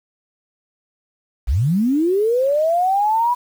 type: linear sweep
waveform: sine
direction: up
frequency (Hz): 46.34 to 987.8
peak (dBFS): -14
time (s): 1.47-3.35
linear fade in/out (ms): 20
effects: 7-bit